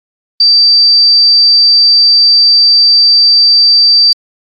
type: tone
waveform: sine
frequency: 4660 Hz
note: D8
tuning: 14 cents flat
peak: -3 dBFS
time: 0.4-4.13 s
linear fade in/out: 5 ms
effects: AAC 48 kbps